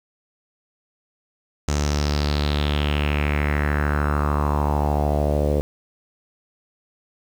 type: tone with low-pass filter sweep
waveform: sawtooth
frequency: 73.42 Hz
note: D2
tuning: in tune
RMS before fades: -21 dBFS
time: 1.68-5.61 s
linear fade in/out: 0 ms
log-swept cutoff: 6800 to 500 Hz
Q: 4.1
effects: 7-bit